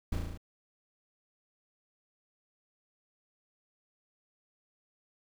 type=noise with echo; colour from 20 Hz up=brown; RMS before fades=-31 dBFS; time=0.12-0.16 s; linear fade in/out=5 ms; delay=36 ms; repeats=6; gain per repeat=-2 dB; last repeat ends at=0.376 s; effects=none